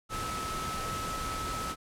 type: tone in noise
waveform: sine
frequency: 1300 Hz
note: E6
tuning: 24 cents flat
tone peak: -35 dBFS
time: 0.09-1.76 s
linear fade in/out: 50 ms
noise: pink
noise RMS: -37 dBFS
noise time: 0.09-1.76 s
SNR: -1 dB
effects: low-pass 11000 Hz 12 dB/octave